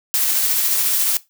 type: noise with tremolo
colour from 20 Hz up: blue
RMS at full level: -17 dBFS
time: 0.14-1.17 s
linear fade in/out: 0 ms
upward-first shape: sine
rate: 14 Hz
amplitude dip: 25%
effects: noise-tail reverb RT60 0.2 s tail -18 dB re dry